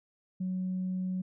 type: tone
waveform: sine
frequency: 185 Hz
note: F#3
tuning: in tune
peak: -29 dBFS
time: 0.4-1.22 s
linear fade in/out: 10 ms
effects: tanh soft clip ceiling -26 dBFS